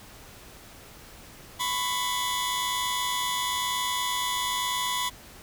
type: tone cluster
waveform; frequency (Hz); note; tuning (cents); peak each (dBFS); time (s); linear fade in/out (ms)
sawtooth; 996 / 1097 / 3359 / 3578; B5 / C#6 / G#7 / A7; +14 / -18 / +19 / +28; -25 / -32 / -29 / -33; 1.59-5.1; 20
effects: pink hiss -48 dBFS RMS until 5.42 s